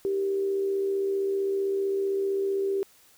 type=tone with amplitude modulation; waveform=sine; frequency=392 Hz; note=G4; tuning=in tune; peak=-22 dBFS; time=0.05-2.83 s; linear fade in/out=0 ms; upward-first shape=sine; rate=75.5 Hz; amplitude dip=40%; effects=white hiss -58 dBFS RMS until 3.17 s